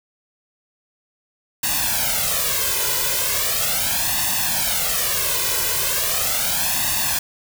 white noise with flanger, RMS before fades -21 dBFS, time 1.63-7.19 s, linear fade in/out 5 ms, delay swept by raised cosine 1.1 to 2.02 ms, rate 0.38 Hz, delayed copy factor +0.9, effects none

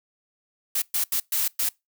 blue noise bursts at uneven times, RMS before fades -24 dBFS, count 5, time 0.75-0.82 / 0.94-1.04 / 1.12-1.2 / 1.32-1.48 / 1.59-1.69 s, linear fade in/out 5 ms, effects noise-tail reverb RT60 0.2 s tail -24 dB re dry

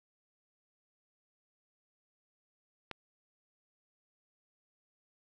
click, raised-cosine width 0.3 ms, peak -23 dBFS, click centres 2.913 s, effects none

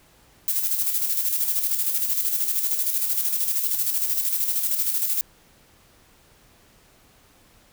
violet noise with tremolo, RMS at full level -22 dBFS, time 0.48-5.21 s, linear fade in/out 0 ms, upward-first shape square, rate 13 Hz, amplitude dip 45%, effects pink hiss -56 dBFS RMS until 7.72 s

